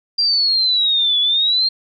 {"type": "exponential two-way sweep", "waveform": "sine", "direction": "down then up", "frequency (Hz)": [4780, 3394, 4231], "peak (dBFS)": -13, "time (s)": [0.18, 1.69], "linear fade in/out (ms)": 10, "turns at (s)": 1.2, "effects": []}